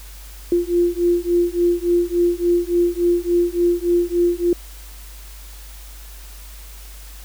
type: beating tone pair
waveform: sine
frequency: 346.4 / 349.9 Hz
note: F4 / F4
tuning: -14 / +3 cents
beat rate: 3.5 Hz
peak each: -18 dBFS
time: 0.52-4.53 s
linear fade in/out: 2 ms
effects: added 50 Hz sine -36 dBFS peak until 7.24 s + white hiss -43 dBFS RMS until 7.24 s